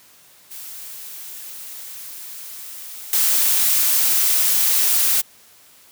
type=noise with level steps; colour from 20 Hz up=blue; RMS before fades=-35 / -17 dBFS; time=0.5-5.22 s; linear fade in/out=20 ms; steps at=3.13 s; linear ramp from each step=2 ms; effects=white hiss -50 dBFS RMS until 5.91 s + high-pass 60 Hz 12 dB/octave